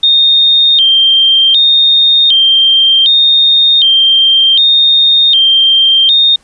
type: tone with vibrato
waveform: sine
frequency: 3413 Hz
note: G#7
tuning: 47 cents sharp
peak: -4 dBFS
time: 0.03-6.36 s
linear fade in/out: 5 ms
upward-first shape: square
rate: 0.66 Hz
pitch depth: 130 cents each way
effects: pink hiss -48 dBFS RMS until 6.43 s + resampled to 22050 Hz